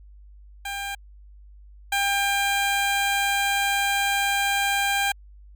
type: tone pair in turn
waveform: 15% pulse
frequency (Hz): 798 / 798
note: G5 / G5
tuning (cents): +31 / +31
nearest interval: unison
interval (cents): 0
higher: neither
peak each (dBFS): -22 / -14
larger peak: second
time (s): 0.65-0.95 / 1.92-5.12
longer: second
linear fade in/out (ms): 5
effects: added 50 Hz sine -44 dBFS peak until 5.55 s + MP3 96 kbps